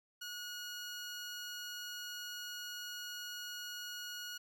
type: tone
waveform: 15% pulse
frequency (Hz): 1449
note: F#6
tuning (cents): -37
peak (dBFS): -36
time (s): 0.21-4.38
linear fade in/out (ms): 10
effects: none